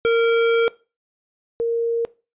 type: tone pair in turn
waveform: square / sine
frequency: 461.6 / 464.1 Hz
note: A#4 / A#4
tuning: -17 / -8 cents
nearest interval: unison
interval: 9 cents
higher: second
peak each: -15 / -18 dBFS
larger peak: first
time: 0.05-0.68 / 1.6-2.05 s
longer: first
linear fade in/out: 0 ms
effects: noise-tail reverb RT60 0.3 s tail -20 dB re dry + resampled to 8000 Hz